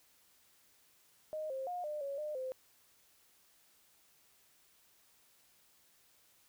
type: tone with pitch steps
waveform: sine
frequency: 620 / 531 / 715 / 601 / 557 / 604 / 518 Hz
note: D#5 / C5 / F5 / D5 / C#5 / D5 / C5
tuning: -6 / +25 / +41 / +40 / +8 / +48 / -17 cents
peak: -37 dBFS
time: 1.33-2.52 s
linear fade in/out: 0 ms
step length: 170 ms
effects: white hiss -68 dBFS RMS until 6.48 s